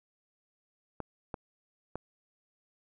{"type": "clicks", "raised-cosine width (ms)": 1, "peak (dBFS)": -22, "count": 3, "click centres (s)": [1.003, 1.342, 1.956], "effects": []}